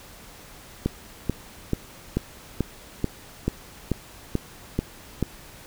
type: click train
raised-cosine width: 3 ms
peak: -9 dBFS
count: 11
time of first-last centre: 0.86-5.227 s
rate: 2.29 Hz
effects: pink hiss -46 dBFS RMS until 5.66 s